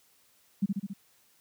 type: tone with echo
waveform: sine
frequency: 197.9 Hz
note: G3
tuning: 17 cents sharp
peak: -22 dBFS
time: 0.62-0.66 s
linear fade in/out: 10 ms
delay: 69 ms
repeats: 4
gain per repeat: -3 dB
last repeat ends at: 0.936 s
effects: white hiss -65 dBFS RMS until 1.4 s + high-pass 60 Hz 12 dB/octave